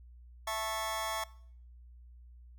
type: chord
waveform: sawtooth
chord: A major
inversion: second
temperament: just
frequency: 660 / 880 / 1100 Hz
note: E5 / A5 / C#6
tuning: +2 / 0 / -14 cents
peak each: -34 dBFS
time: 0.47-1.24 s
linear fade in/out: 5 ms
effects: noise-tail reverb RT60 0.6 s tail -22 dB re dry + added 60 Hz sine -51 dBFS peak until 2.58 s